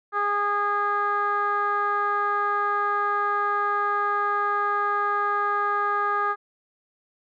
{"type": "tone with low-pass filter", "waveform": "15% pulse", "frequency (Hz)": 410, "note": "G#4", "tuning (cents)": -22, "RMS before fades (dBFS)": -24, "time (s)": [0.12, 6.36], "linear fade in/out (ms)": 50, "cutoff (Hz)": 1400, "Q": 7.7, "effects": []}